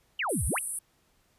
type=exponential two-way sweep; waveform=sine; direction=down then up; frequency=3147 to 52.7 to 3147 Hz; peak=-27 dBFS; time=0.19-0.59 s; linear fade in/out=5 ms; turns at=0.46 s
type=band-pass noise; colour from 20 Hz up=white; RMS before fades=-35 dBFS; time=0.29-0.79 s; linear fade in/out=5 ms; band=8800 to 11000 Hz; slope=96 dB/octave
effects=pink hiss -68 dBFS RMS until 1.38 s + resampled to 32000 Hz